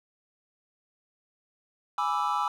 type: chord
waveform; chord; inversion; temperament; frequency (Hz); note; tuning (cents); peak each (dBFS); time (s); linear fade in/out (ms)
triangle; E dominant seventh; first; equal; 830.6 / 987.8 / 1174.7 / 1318.5; G#5 / B5 / D6 / E6; 0 / 0 / 0 / 0; -29; 1.98-2.48; 2
effects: none